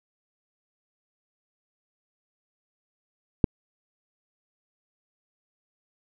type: click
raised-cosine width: 3 ms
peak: -4 dBFS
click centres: 3.442 s
effects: none